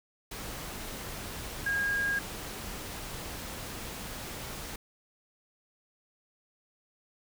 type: tone in noise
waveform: sine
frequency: 1628 Hz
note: G#6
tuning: 35 cents flat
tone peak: -27 dBFS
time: 1.66-2.19 s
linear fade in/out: 5 ms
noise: pink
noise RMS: -40 dBFS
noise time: 0.31-4.76 s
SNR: +10 dB
effects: none